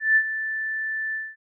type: tone with ADSR envelope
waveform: sine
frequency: 1761 Hz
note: A6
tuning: 1 cent sharp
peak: -13 dBFS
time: 0-1.36 s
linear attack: 160 ms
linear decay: 67 ms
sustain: -12 dB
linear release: 220 ms
effects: none